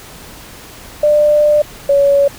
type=tone pair in turn; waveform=sine; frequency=596 / 562.5 Hz; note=D5 / C#5; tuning=+25 / +25 cents; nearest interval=minor second; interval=100 cents; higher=first; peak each=-7 dBFS; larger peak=neither; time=1.03-1.62 / 1.89-2.28 s; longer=first; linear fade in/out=5 ms; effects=pink hiss -35 dBFS RMS until 2.38 s